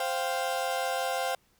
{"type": "chord", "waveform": "35% pulse", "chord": "C suspended fourth", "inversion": "none", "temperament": "equal", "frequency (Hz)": [523.3, 698.5, 784], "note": ["C5", "F5", "G5"], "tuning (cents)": [0, 0, 0], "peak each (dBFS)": -31, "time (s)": [0, 1.35], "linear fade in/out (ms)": 2, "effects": ["pink hiss -67 dBFS RMS until 1.59 s"]}